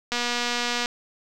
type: click train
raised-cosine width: 0.2 ms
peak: -9 dBFS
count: 179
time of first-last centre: 0.12-0.859 s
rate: 241 Hz
effects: none